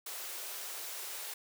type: high-pass noise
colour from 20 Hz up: white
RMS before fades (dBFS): -42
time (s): 0.06-1.34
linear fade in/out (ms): 5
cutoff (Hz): 350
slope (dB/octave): 96
effects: none